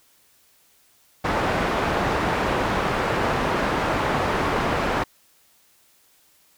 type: low-pass noise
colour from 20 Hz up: white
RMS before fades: -23 dBFS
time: 1.24-5.04 s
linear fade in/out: 10 ms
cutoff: 1200 Hz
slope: 12 dB/octave
effects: white hiss -59 dBFS RMS until 6.57 s